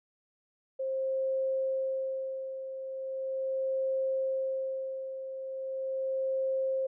sine tone with tremolo, 530 Hz, C5, 22 cents sharp, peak -27 dBFS, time 0.79-6.87 s, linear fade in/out 10 ms, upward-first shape sine, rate 0.39 Hz, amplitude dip 65%, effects none

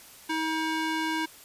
square tone with band-pass filter, 318.5 Hz, D#4, 41 cents sharp, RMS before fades -29 dBFS, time 0.29-1.26 s, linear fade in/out 10 ms, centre 1800 Hz, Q 0.58, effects white hiss -50 dBFS RMS until 1.44 s + resampled to 32000 Hz

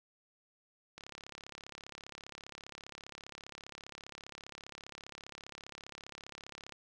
click train, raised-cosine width 0.2 ms, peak -29 dBFS, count 202, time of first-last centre 0.98-6.723 s, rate 35 Hz, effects none

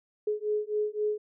sine beating tone pair, 420.5 / 424.3 Hz, G#4 / G#4, +22 / +37 cents, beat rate 3.8 Hz, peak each -30 dBFS, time 0.27-1.18 s, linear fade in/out 5 ms, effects none

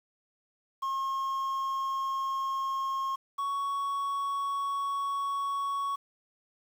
triangle tone pair in turn, 1077 / 1115 Hz, C6 / C#6, +50 / +10 cents, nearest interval minor second, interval 60 cents, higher second, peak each -27 dBFS, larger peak neither, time 0.82-3.16 / 3.38-5.96 s, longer second, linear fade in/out 10 ms, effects 9-bit

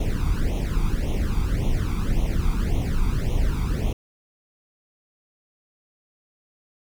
brown noise with flanger, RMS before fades -22 dBFS, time 0-3.93 s, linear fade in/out 5 ms, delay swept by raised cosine 0.31 to 0.87 ms, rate 1.8 Hz, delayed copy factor +0.9, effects none

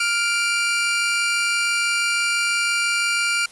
sawtooth tone pair together, 1400.2 / 2349 Hz, F6 / D7, +4 / 0 cents, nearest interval major sixth, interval 896 cents, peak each -18 dBFS, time 0-3.46 s, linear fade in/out 5 ms, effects white hiss -46 dBFS RMS until 3.51 s + resampled to 24000 Hz

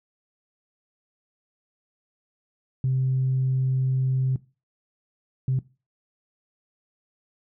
sine tone bursts at uneven times, 130.81 Hz, C3, in tune, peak -19 dBFS, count 2, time 2.84-4.36 / 5.48-5.59 s, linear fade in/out 2 ms, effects noise-tail reverb RT60 0.3 s tail -20 dB re dry + tanh soft clip ceiling -16 dBFS

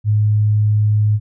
sine tone, 105.8 Hz, G#2, 33 cents sharp, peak -11 dBFS, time 0.04-1.2 s, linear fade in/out 50 ms, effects none

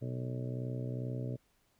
harmonic tone, 62.4 Hz, B1, 19 cents sharp, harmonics 2 / 3 / 4 / 5 / 6 / 7 / 8 / 9 / 10, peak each -36 / -49 / -44 / -48 / -51 / -47 / -58 / -49 / -53 dBFS, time 0.01-1.37 s, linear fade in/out 20 ms, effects pink hiss -73 dBFS RMS until 1.79 s

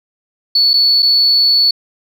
sine tone with dropouts, 4435 Hz, C#8, in tune, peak -7 dBFS, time 0.55-1.71 s, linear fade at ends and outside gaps 5 ms, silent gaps 0.734-0.738 / 1.023-1.027 s, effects tanh soft clip ceiling -3 dBFS

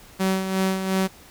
sawtooth tone with tremolo, 190 Hz, F#3, 46 cents sharp, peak -15 dBFS, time 0.19-1.08 s, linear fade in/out 20 ms, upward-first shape sine, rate 2.8 Hz, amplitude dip 55%, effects pink hiss -48 dBFS RMS until 1.3 s

